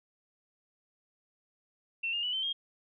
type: tone with pitch steps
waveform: sine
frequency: 2700 / 2824 / 2955 / 3091 / 3233 Hz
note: E7 / F7 / F#7 / G7 / G#7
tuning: +41 / +19 / -3 / -25 / -47 cents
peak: -30 dBFS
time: 2.03-2.53 s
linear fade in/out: 10 ms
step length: 100 ms
effects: none